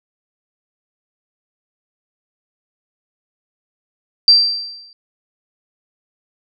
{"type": "tone with exponential decay", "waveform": "sine", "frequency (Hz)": 4699, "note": "D8", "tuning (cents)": 0, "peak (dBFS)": -3, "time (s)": [4.28, 4.93], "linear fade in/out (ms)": 1, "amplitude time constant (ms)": 140, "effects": []}